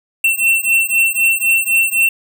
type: beating tone pair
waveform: square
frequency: 2700 / 2703.9 Hz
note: E7 / E7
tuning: +41 / +43 cents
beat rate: 3.9 Hz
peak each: -16 / -15 dBFS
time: 0.24-2.09 s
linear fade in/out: 5 ms
effects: none